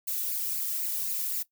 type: noise with flanger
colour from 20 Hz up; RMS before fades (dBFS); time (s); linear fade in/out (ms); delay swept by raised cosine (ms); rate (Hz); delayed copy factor
violet; -31; 0.07-1.43; 10; 0.42 to 1.72; 3.9; +0.8
effects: noise-tail reverb RT60 0.1 s tail -17 dB re dry